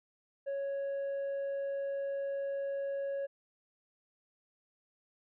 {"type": "tone with tanh clipping", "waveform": "sine", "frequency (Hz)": 554.4, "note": "C#5", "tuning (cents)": 0, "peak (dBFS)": -34, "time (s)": [0.46, 3.27], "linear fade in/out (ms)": 20, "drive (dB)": 3, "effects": []}